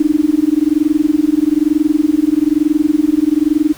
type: tone with amplitude modulation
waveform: sine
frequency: 303.4 Hz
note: D#4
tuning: 44 cents flat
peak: -6 dBFS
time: 0-3.73 s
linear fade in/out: 5 ms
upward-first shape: sine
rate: 21.1 Hz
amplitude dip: 100%
effects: pink hiss -37 dBFS RMS until 3.77 s